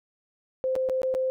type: tone with dropouts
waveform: sine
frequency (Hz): 520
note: C5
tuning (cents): -11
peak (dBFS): -23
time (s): 0.64-1.3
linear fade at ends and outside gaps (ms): 0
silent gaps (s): 0.754-0.762 / 0.889-0.897 / 1.018-1.032 / 1.141-1.149
effects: none